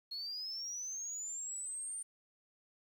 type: linear sweep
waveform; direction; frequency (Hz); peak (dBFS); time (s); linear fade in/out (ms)
sine; up; 4274 to 8980; -38; 0.11-2.03; 10
effects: tanh soft clip ceiling -36 dBFS + 11-bit